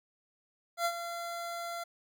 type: tone with ADSR envelope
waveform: 25% pulse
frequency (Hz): 685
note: F5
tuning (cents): -34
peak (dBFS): -23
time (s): 0.77-1.84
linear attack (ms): 83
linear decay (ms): 64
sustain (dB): -10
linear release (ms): 9
effects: none